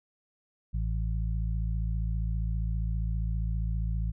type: harmonic tone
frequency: 55 Hz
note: A1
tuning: in tune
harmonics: 1 / 2 / 3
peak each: -28 / -34 / -38 dBFS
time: 0.73-4.12 s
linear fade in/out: 20 ms
effects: none